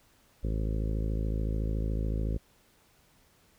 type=harmonic tone; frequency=53.8 Hz; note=A1; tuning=38 cents flat; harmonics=1 / 2 / 3 / 4 / 5 / 6 / 7 / 8 / 9 / 10; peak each=-29 / -35 / -39 / -41 / -43 / -45 / -46 / -47 / -48 / -49 dBFS; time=0.43-2.38 s; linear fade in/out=10 ms; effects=pink hiss -64 dBFS RMS until 3.58 s